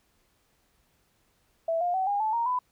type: tone with pitch steps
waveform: sine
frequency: 659.3 / 706.6 / 757.3 / 811.7 / 870 / 932.4 / 999.3 Hz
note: E5 / F5 / F#5 / G#5 / A5 / A#5 / B5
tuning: 0 / +20 / +40 / -40 / -20 / 0 / +20 cents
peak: -24 dBFS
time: 1.68-2.59 s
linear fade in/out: 5 ms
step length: 130 ms
effects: pink hiss -69 dBFS RMS until 2.71 s